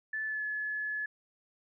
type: tone with pitch glide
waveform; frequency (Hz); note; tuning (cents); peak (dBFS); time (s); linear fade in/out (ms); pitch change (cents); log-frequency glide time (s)
sine; 1745 to 1711.1; A6 to A6; -15 to -49; -32; 0.13-1.06; 5; -34; 0.26-0.43
effects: none